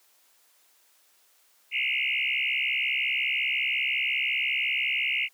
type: tone with frequency modulation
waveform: sine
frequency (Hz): 2487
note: D#7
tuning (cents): -1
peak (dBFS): -24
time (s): 1.71-5.29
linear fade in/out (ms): 50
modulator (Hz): 65.6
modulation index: 6.1
effects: white hiss -63 dBFS RMS until 5.33 s + high-pass 400 Hz 12 dB/octave